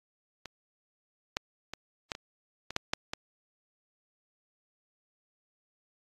clicks, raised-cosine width 0.2 ms, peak -23 / -12 / -20 / -14 / -23 / -20 / -11 / -10 / -16 dBFS, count 9, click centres 0.457 / 1.369 / 1.736 / 2.118 / 2.151 / 2.706 / 2.764 / 2.935 / 3.135 s, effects AAC 32 kbps

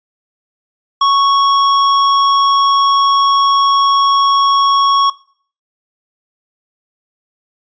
sine tone with hard clipping, 1108.7 Hz, C#6, in tune, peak -10 dBFS, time 1.01-5.1 s, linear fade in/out 5 ms, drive 14 dB, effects noise-tail reverb RT60 0.5 s tail -20 dB re dry + resampled to 16000 Hz

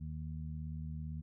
harmonic tone, 77.78 Hz, D#2, in tune, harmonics 1 / 2 / 3, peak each -42 / -42 / -50 dBFS, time 0-1.22 s, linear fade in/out 20 ms, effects none

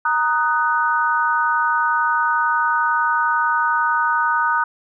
sine chord, D# minor, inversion second, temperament just, 933.4 / 1244.5 / 1493.4 Hz, A#5 / D#6 / F#6, +2 / 0 / +16 cents, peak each -20 dBFS, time 0.05-4.64 s, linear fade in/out 5 ms, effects none

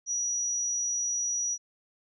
sine tone, 5820 Hz, F#8, 29 cents flat, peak -27 dBFS, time 0.06-1.58 s, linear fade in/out 50 ms, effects none

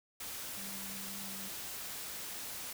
sine tone in noise, 196 Hz, G3, in tune, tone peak -49 dBFS, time 0.57-1.49 s, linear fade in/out 5 ms, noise white, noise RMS -43 dBFS, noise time 0.2-2.73 s, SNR -9 dB, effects none

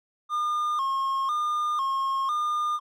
triangle tone with vibrato, 1143 Hz, D6, 47 cents flat, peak -22 dBFS, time 0.29-2.8 s, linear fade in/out 50 ms, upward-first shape square, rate 1 Hz, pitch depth 100 cents each way, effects none

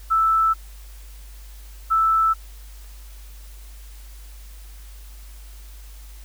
sine tone pair in turn, 1318.5 / 1318.5 Hz, E6 / E6, 0 / 0 cents, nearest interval unison, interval 0 cents, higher neither, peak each -15 dBFS, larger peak neither, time 0.1-0.54 / 1.9-2.34 s, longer neither, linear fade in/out 20 ms, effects added 50 Hz sine -38 dBFS peak until 6.24 s + white hiss -50 dBFS RMS until 6.24 s

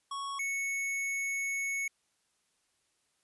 square tone pair in turn, 1108.7 / 2210 Hz, C#6 / C#7, 0 / -6 cents, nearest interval octave, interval 1194 cents, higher second, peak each -36 / -32 dBFS, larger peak second, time 0.11-0.39 / 0.39-1.88 s, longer second, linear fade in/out 5 ms, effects white hiss -75 dBFS RMS until 3.23 s + resampled to 24000 Hz

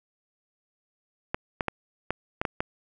clicks, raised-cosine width 0.5 ms, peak -11 dBFS, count 7, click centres 1.345 / 1.608 / 1.683 / 2.106 / 2.415 / 2.452 / 2.605 s, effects none

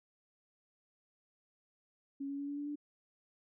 sine tone with pitch steps, 277.2 / 280.3 / 283.4 / 286.5 / 289.6 / 292.8 Hz, C#4 / C#4 / C#4 / D4 / D4 / D4, 0 / +19 / +38 / -43 / -24 / -5 cents, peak -37 dBFS, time 2.2-2.758 s, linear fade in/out 10 ms, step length 93 ms, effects none

